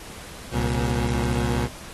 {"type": "tone pair together", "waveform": "20% pulse", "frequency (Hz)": [67.32, 119.6], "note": ["C2", "A#2"], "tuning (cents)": [50, 45], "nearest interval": "minor seventh", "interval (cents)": 995, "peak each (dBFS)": -20, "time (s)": [0.51, 1.69], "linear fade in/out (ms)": 50, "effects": ["pink hiss -41 dBFS RMS until 1.93 s", "AAC 32 kbps"]}